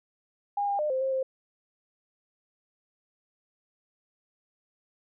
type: tone with pitch steps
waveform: sine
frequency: 812 / 804 / 603 / 522 / 532 / 526 Hz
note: G#5 / G5 / D5 / C5 / C5 / C5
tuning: -39 / +44 / +46 / -4 / +29 / +9 cents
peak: -25 dBFS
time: 0.57-1.23 s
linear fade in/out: 5 ms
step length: 110 ms
effects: none